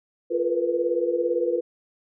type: tone cluster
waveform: sine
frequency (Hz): 347.6 / 438.3 / 478.9 / 496.6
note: F4 / A4 / A#4 / B4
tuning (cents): -8 / -7 / +47 / +9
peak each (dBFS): -26 / -33 / -26 / -25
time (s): 0.3-1.61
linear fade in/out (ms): 20
effects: none